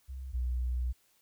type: tone pair in turn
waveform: sine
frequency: 65.41 / 61.74 Hz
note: C2 / B1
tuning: 0 / 0 cents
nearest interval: minor second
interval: 100 cents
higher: first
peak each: -38 / -29 dBFS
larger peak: second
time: 0.08-0.33 / 0.33-0.93 s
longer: second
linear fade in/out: 20 ms
effects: white hiss -69 dBFS RMS until 1.21 s